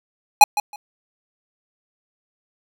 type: tone with echo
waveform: square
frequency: 832 Hz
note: G#5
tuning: 3 cents sharp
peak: -4 dBFS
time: 0.41-0.44 s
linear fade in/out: 2 ms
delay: 160 ms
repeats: 2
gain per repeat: -15 dB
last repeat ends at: 0.76 s
effects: none